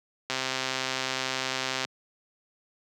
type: click train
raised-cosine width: 0.2 ms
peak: -11 dBFS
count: 204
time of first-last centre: 0.3-1.85 s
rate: 131 Hz
effects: high-pass 150 Hz 12 dB/octave